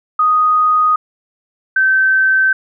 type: tone pair in turn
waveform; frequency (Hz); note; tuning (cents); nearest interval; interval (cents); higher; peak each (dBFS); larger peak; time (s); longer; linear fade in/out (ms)
sine; 1244.5 / 1544.6; D#6 / G6; 0 / -26; major third; 374; second; -9; neither; 0.19-0.96 / 1.76-2.53; neither; 5
effects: none